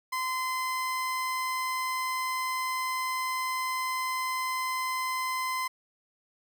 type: tone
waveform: 30% pulse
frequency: 1030 Hz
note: C6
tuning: 28 cents flat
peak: -26 dBFS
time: 0.12-5.68 s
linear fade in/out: 10 ms
effects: none